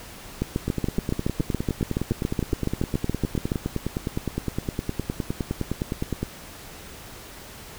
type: two click trains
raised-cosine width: 3 ms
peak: -10 / -12 dBFS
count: 23 / 55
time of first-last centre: 0.42-3.519 / 0.68-6.23 s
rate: 7.1 / 9.73 Hz
effects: pink hiss -42 dBFS RMS until 7.78 s